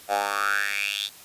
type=tone with high-pass filter sweep; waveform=10% pulse; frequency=101.1 Hz; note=G#2; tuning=46 cents flat; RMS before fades=-26 dBFS; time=0.08-1.1 s; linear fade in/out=50 ms; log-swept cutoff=690 to 3900 Hz; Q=5.9; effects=white hiss -47 dBFS RMS until 1.24 s + resampled to 32000 Hz